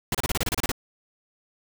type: noise bursts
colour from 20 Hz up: pink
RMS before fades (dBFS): -25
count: 11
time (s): 0.12-0.717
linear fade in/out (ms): 2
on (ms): 27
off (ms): 30
effects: none